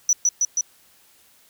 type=tone with echo; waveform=sine; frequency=5920 Hz; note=F#8; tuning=in tune; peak=-11 dBFS; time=0.09-0.13 s; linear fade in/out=2 ms; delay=160 ms; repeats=3; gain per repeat=-2 dB; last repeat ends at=0.61 s; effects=tanh soft clip ceiling -13 dBFS + white hiss -56 dBFS RMS until 1.49 s